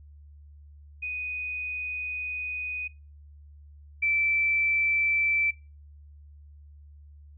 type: tone pair in turn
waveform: sine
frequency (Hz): 2489 / 2328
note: D#7 / D7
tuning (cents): 0 / -16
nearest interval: minor second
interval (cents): 116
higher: first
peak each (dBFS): -30 / -22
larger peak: second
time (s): 1.02-2.88 / 4.02-5.51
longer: first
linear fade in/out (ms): 10
effects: noise-tail reverb RT60 0.3 s tail -22 dB re dry + added 73 Hz sine -47 dBFS peak until 7.37 s